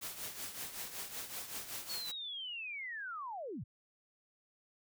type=noise with tremolo; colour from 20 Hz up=white; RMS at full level=-41 dBFS; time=0.01-2.12 s; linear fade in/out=20 ms; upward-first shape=triangle; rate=5.3 Hz; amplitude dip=70%
type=linear sweep; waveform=sine; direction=down; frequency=4435 to 81 Hz; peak=-40 dBFS; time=1.89-3.64 s; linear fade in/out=10 ms
effects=none